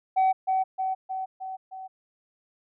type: tone with echo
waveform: sine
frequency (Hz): 758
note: F#5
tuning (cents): +42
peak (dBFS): -16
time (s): 0.16-0.33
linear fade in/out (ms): 20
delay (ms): 310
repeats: 5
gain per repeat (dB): -4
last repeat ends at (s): 1.88
effects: tanh soft clip ceiling -17 dBFS